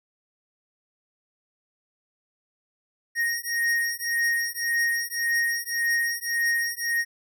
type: beating tone pair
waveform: square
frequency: 1864.7 / 1866.5 Hz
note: A#6 / A#6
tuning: 0 / +2 cents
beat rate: 1.8 Hz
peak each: -27 dBFS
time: 3.15-7.05 s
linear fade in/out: 50 ms
effects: none